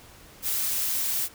blue noise, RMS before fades -27 dBFS, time 0.42-1.29 s, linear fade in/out 50 ms, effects pink hiss -50 dBFS RMS until 1.34 s

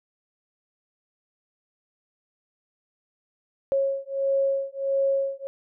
sine beating tone pair, 546 / 547.5 Hz, C#5 / C#5, -26 / -22 cents, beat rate 1.5 Hz, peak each -25 dBFS, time 3.72-5.47 s, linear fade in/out 0 ms, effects none

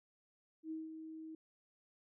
sine tone with ADSR envelope, 318.1 Hz, D#4, 38 cents sharp, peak -39 dBFS, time 0.63-1.35 s, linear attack 79 ms, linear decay 180 ms, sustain -7 dB, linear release 3 ms, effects none

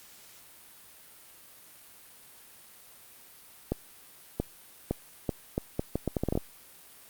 accelerating click train, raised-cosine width 2 ms, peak -14 dBFS, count 14, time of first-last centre 3.72-6.375 s, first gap 680 ms, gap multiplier 0.75, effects white hiss -53 dBFS RMS until 7.09 s + Opus 48 kbps

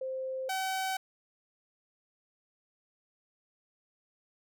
sine / sawtooth tone pair in turn, 523.3 / 760.9 Hz, C5 / F#5, 0 / +48 cents, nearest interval tritone, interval 648 cents, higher second, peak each -33 / -27 dBFS, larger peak second, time 0.01-0.49 / 0.49-0.97 s, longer neither, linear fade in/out 5 ms, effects none

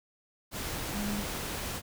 sine tone in noise, 205.5 Hz, G#3, 18 cents flat, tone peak -32 dBFS, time 0.92-1.24 s, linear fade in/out 50 ms, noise pink, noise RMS -36 dBFS, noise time 0.51-1.82 s, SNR +1 dB, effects none

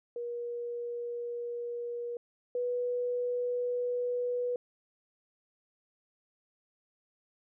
sine tone pair in turn, 477.3 / 490.2 Hz, A#4 / B4, +41 / -13 cents, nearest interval unison, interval 46 cents, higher second, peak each -34 / -29 dBFS, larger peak second, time 0.16-2.17 / 2.55-4.56 s, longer neither, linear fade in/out 2 ms, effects none

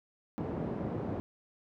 pink band-pass noise, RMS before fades -36 dBFS, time 0.38-1.2 s, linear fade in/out 0 ms, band 130 to 560 Hz, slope 12 dB/octave, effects none

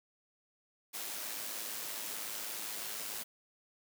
white noise with amplitude modulation, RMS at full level -39 dBFS, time 0.93-3.24 s, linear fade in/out 20 ms, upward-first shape sine, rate 107 Hz, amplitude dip 40%, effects high-pass 200 Hz 12 dB/octave

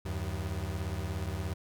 35% pulse beating tone pair, 78.5 / 95.5 Hz, D#2 / G2, +16 / -45 cents, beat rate 17 Hz, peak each -34 / -34 dBFS, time 0.05-1.54 s, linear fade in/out 10 ms, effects none

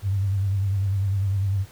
sine tone with vibrato, 98 Hz, G2, in tune, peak -20 dBFS, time 0.02-1.66 s, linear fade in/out 50 ms, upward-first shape sine, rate 10 Hz, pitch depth 60 cents each way, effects pink hiss -50 dBFS RMS until 1.71 s

